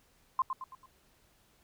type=tone with echo; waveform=sine; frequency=1046.5 Hz; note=C6; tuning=in tune; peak=-24 dBFS; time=0.39-0.42 s; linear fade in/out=2 ms; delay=110 ms; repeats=4; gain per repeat=-7 dB; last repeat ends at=0.86 s; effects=pink hiss -67 dBFS RMS until 1.63 s